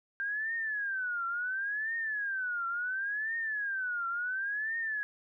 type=tone with vibrato; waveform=sine; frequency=1586 Hz; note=G6; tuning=20 cents sharp; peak=-31 dBFS; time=0.2-5.03 s; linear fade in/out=0 ms; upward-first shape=triangle; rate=0.71 Hz; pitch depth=270 cents each way; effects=none